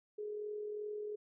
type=tone with amplitude modulation; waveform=sine; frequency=420 Hz; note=G#4; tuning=19 cents sharp; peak=-37 dBFS; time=0.18-1.16 s; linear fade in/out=10 ms; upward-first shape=sine; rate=42.7 Hz; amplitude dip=40%; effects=none